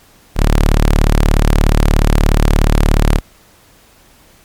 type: tone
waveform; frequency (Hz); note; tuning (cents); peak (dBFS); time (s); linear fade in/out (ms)
sawtooth; 36.85; D1; +7; -4; 0.35-3.21; 50
effects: pink hiss -47 dBFS RMS until 4.44 s + MP3 96 kbps